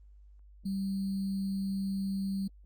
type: tone with sample-and-hold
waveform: sine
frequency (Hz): 194.4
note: G3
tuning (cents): -14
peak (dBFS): -30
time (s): 0.65-2.48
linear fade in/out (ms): 10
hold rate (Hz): 4410
effects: added 50 Hz sine -52 dBFS peak until 2.65 s + Opus 24 kbps